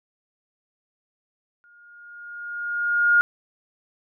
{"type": "tone with exponential growth", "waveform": "sine", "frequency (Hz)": 1423, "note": "F6", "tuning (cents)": 32, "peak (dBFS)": -12, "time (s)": [1.64, 3.21], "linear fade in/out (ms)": 0, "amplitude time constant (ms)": 340, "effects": []}